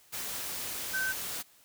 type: tone in noise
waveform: sine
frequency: 1538 Hz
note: G6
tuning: 33 cents flat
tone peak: -29 dBFS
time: 0.93-1.13 s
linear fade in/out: 20 ms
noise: white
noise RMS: -37 dBFS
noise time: 0.12-1.43 s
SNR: +5 dB
effects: white hiss -61 dBFS RMS until 1.64 s